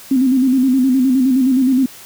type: tone with vibrato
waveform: sine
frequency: 260 Hz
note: C4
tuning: 11 cents flat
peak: -10 dBFS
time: 0.11-1.86 s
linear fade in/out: 5 ms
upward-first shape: square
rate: 9.6 Hz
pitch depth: 61 cents each way
effects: white hiss -38 dBFS RMS until 2.05 s